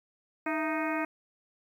harmonic tone with a mistuned harmonic, 311.1 Hz, D#4, in tune, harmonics 1 / 2 / 3 / 4 / 5 / 6 / 7 / 8, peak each -32 / -35 / -37 / -38 / -39 / -40 / -40 / -41 dBFS, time 0.46-1.05 s, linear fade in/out 5 ms, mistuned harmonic 2, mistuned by +97 cents, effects 10-bit

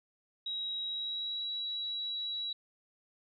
sine tone with pitch glide, 3838 to 3898 Hz, A#7 to B7, +50 to -23 cents, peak -34 dBFS, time 0.46-2.53 s, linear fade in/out 5 ms, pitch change +27 cents, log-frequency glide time 0.84-1.46 s, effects none

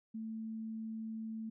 sine tone, 221.8 Hz, A3, 14 cents sharp, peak -39 dBFS, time 0.14-1.5 s, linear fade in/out 10 ms, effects none

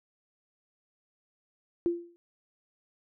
sine tone with exponential decay, 344 Hz, F4, 26 cents flat, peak -21 dBFS, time 1.86-2.16 s, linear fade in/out 0 ms, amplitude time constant 64 ms, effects none

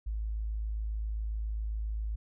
sine tone, 53.7 Hz, A1, 41 cents flat, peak -31 dBFS, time 0.06-2.16 s, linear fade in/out 10 ms, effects none

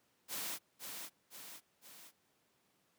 white noise with echo, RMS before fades -41 dBFS, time 0.28-0.59 s, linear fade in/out 50 ms, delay 510 ms, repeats 3, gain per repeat -5 dB, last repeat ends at 2.12 s, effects pink hiss -75 dBFS RMS until 2.98 s + high-pass 150 Hz 12 dB/octave

